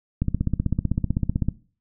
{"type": "click train", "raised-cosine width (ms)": 5, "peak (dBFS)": -9, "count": 21, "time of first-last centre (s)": [0.22, 1.486], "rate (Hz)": 15.8, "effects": ["noise-tail reverb RT60 0.4 s tail -19 dB re dry"]}